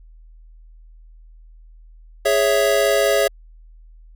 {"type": "chord", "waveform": "square", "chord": "C# minor", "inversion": "second", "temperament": "equal", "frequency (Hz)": [415.3, 554.4, 659.3], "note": ["G#4", "C#5", "E5"], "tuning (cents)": [0, 0, 0], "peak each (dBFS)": [-21, -19, -20], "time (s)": [2.25, 3.28], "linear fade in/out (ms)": 10, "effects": ["added 40 Hz sine -42 dBFS peak until 4.15 s"]}